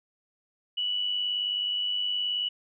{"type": "tone with amplitude modulation", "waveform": "sine", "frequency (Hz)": 2950, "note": "F#7", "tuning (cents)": -6, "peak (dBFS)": -24, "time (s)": [0.77, 2.49], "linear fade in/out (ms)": 10, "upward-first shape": "sine", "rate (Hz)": 99, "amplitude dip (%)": 45, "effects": []}